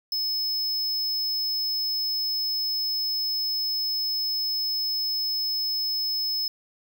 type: tone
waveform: square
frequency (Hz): 5200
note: E8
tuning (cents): -24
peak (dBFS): -25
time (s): 0.12-6.48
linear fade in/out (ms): 2
effects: none